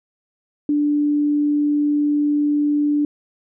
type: tone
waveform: sine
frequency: 293.7 Hz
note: D4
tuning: in tune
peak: -15 dBFS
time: 0.69-3.05 s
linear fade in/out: 2 ms
effects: none